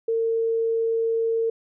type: tone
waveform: sine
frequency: 454.5 Hz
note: A#4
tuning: 44 cents flat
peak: -20 dBFS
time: 0.08-1.5 s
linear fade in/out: 5 ms
effects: none